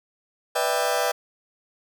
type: chord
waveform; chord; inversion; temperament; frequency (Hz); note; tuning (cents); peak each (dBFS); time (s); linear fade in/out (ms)
sawtooth; E minor seventh; second; just; 494.4 / 593.3 / 659.3 / 791.1; B4 / D5 / E5 / G5; +2 / +18 / 0 / +16; -23; 0.55-1.12; 10
effects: none